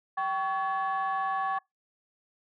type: tone cluster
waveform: sine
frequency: 774 / 1120 / 1713 Hz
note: G5 / C#6 / A6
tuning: -22 / +18 / -47 cents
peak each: -29 / -29 / -35 dBFS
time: 0.17-1.59 s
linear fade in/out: 10 ms
effects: noise-tail reverb RT60 0.2 s tail -26 dB re dry + tanh soft clip ceiling -21 dBFS